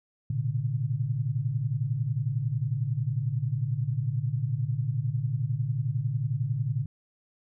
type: tone cluster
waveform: sine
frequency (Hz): 113.1 / 124.2 / 144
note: A2 / B2 / D3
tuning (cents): +48 / +10 / -34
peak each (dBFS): -30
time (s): 0.3-6.86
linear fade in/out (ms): 5
effects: none